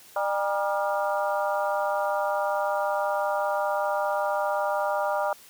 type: harmonic tone with a mistuned harmonic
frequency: 200.3 Hz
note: G3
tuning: 38 cents sharp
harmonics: 3 / 4 / 5 / 6 / 7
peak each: -27 / -29 / -31 / -33 / -34 dBFS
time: 0.16-5.33 s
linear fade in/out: 2 ms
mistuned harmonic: 5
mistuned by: -80 cents
effects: white hiss -51 dBFS RMS until 5.49 s + high-pass 80 Hz 12 dB/octave